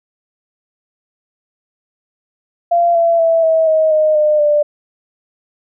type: tone with pitch steps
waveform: sine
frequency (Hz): 688 / 673.5 / 659.2 / 645.3 / 631.6 / 618.3 / 605.2 / 592.4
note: F5 / E5 / E5 / E5 / D#5 / D#5 / D#5 / D5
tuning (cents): -26 / +37 / 0 / -37 / +26 / -11 / -48 / +15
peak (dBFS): -9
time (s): 2.71-4.63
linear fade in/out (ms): 10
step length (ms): 240
effects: none